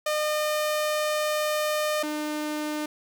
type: tone pair in turn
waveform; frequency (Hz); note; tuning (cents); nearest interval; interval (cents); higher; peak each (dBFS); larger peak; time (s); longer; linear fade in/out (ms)
sawtooth; 607 / 302.1; D#5 / D4; -43 / +49; octave; 1208; first; -20 / -24; first; 0.06-2.03 / 2.03-2.86; first; 5
effects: none